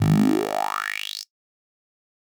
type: tone with high-pass filter sweep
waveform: 10% pulse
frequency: 51.3 Hz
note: G#1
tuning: 21 cents flat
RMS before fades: -22 dBFS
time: 0-1.24 s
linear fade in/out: 20 ms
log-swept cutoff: 110 to 5500 Hz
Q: 6.7
effects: noise-tail reverb RT60 0.1 s tail -18 dB re dry